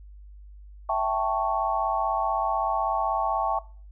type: chord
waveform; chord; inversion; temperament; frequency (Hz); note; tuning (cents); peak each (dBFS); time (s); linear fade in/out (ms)
sine; A dominant seventh; second; equal; 659.3 / 784 / 880 / 1108.7; E5 / G5 / A5 / C#6; 0 / 0 / 0 / 0; -28; 0.89-3.59; 5
effects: noise-tail reverb RT60 0.4 s tail -20 dB re dry + added 50 Hz sine -43 dBFS peak until 3.91 s